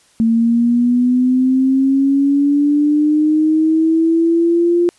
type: linear sweep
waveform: sine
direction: up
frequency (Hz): 225.1 to 349.2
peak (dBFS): -10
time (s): 0.2-4.89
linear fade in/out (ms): 0
effects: white hiss -53 dBFS RMS until 4.98 s + resampled to 24000 Hz